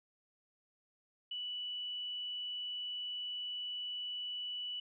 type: tone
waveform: sine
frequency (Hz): 2960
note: F#7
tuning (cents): 0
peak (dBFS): -38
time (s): 1.31-4.8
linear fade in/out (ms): 5
effects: none